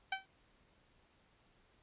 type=tone with exponential decay; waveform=15% pulse; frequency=770 Hz; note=G5; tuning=31 cents flat; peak=-25 dBFS; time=0.12-0.26 s; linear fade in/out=5 ms; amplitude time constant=30 ms; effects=pink hiss -70 dBFS RMS until 1.82 s + resampled to 8000 Hz